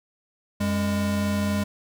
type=tone pair together; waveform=square; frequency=90.87 / 204 Hz; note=F#2 / G#3; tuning=-31 / -31 cents; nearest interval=octave + major second; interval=1400 cents; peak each=-29 / -24 dBFS; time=0.6-1.64 s; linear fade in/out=10 ms; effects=none